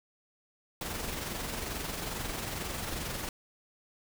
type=noise with amplitude modulation; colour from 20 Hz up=pink; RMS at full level=-35 dBFS; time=0.81-3.29 s; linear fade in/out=2 ms; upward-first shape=sine; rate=22.3 Hz; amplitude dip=40%; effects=none